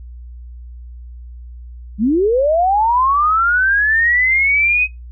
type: linear sweep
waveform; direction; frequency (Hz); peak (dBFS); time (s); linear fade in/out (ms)
sine; up; 190.6 to 2540; -11; 1.98-4.88; 50
effects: noise-tail reverb RT60 0.2 s tail -24 dB re dry + added 60 Hz sine -31 dBFS peak until 5.11 s